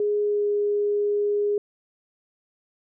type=tone with pitch glide; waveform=sine; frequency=415.3 to 412 Hz; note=G#4 to G#4; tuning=0 to -14 cents; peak=-20 dBFS; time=0-1.58 s; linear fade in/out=2 ms; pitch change=-14 cents; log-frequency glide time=0.22-0.46 s; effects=none